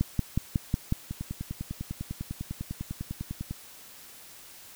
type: two click trains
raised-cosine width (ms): 5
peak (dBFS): -12 / -21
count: 6 / 25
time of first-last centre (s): 0.01-0.924 / 1.11-3.51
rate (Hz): 5.47 / 10
effects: white hiss -49 dBFS RMS until 4.75 s